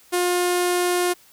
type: tone with low-pass filter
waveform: sawtooth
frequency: 355.9 Hz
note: F4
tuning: 33 cents sharp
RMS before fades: -21 dBFS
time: 0.12-1.14 s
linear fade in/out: 20 ms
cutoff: 11000 Hz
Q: 2.9
effects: white hiss -53 dBFS RMS until 1.32 s